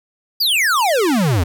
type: exponential sweep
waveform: square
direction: down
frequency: 4978 to 77.78 Hz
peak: -14 dBFS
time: 0.4-1.44 s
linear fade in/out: 10 ms
effects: none